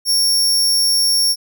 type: tone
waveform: sawtooth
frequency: 5500 Hz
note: F8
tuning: 27 cents flat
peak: -10 dBFS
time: 0.05-1.36 s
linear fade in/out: 50 ms
effects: none